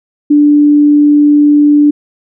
sine tone, 293.7 Hz, D4, in tune, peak -3 dBFS, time 0.3-1.91 s, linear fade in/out 10 ms, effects none

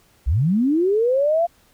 sine linear sweep, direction up, 51.91 to 698.5 Hz, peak -15 dBFS, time 0.26-1.47 s, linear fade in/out 20 ms, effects pink hiss -57 dBFS RMS until 1.73 s

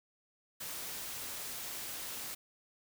white noise, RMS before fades -42 dBFS, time 0.6-2.35 s, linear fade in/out 10 ms, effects none

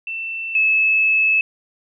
sine tone pair in turn, 2676 / 2601 Hz, E7 / E7, +25 / -24 cents, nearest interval unison, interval 49 cents, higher first, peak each -24 / -13 dBFS, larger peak second, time 0.07-0.55 / 0.55-1.41 s, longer second, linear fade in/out 2 ms, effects none

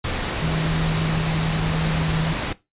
sine tone in noise, 159.6 Hz, D#3, 44 cents sharp, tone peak -21 dBFS, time 0.42-2.33 s, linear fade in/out 5 ms, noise pink, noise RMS -25 dBFS, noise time 0.04-2.53 s, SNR +1 dB, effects noise-tail reverb RT60 0.2 s tail -17 dB re dry + resampled to 8000 Hz

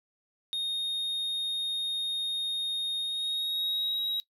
triangle tone with pitch glide, 3704 to 3828 Hz, A#7 to A#7, -12 to +45 cents, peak -27 dBFS, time 0.53-4.2 s, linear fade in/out 0 ms, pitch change +57 cents, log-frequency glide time 2.99-4.04 s, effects noise-tail reverb RT60 0.1 s tail -18 dB re dry

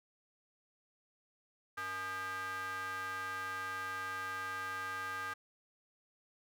square ring-modulated tone, 187.6 Hz, F#3, 24 cents sharp, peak -36 dBFS, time 1.77-5.34 s, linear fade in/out 10 ms, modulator 1410 Hz, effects none

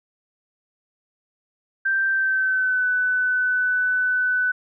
sine tone with pitch glide, 1568 to 1499.8 Hz, G6 to F#6, 0 to +23 cents, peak -18 dBFS, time 1.85-4.52 s, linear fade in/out 10 ms, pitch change -77 cents, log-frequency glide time 2.09-2.86 s, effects none

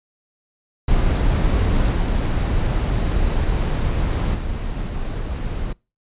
brown noise with level steps, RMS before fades -17 / -19 / -25 dBFS, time 0.88-5.73 s, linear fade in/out 5 ms, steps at 1.92 / 4.34 s, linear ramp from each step 20 ms, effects noise-tail reverb RT60 0.3 s tail -26 dB re dry + resampled to 8000 Hz

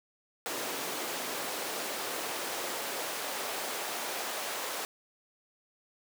pink noise with high-pass filter sweep, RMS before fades -36 dBFS, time 0.46-4.85 s, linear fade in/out 0 ms, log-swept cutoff 380 to 570 Hz, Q 1.1, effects none

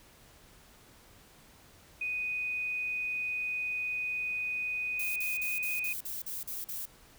sine tone, 2489 Hz, D#7, in tune, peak -31 dBFS, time 2.01-5.93 s, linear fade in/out 5 ms
violet noise bursts, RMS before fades -38 dBFS, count 9, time 4.99-6.856 s, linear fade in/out 5 ms, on 170 ms, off 42 ms
effects pink hiss -58 dBFS RMS until 7.18 s

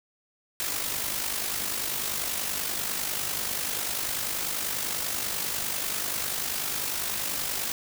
white noise with amplitude modulation, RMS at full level -28 dBFS, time 0.6-7.72 s, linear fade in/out 0 ms, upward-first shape sine, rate 50.2 Hz, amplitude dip 50%, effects none

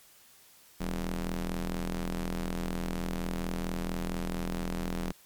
sawtooth ring-modulated tone, 84.2 Hz, E2, 37 cents sharp, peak -24 dBFS, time 0.8-5.12 s, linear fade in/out 10 ms, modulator 104 Hz, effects white hiss -58 dBFS RMS until 5.25 s + MP3 96 kbps

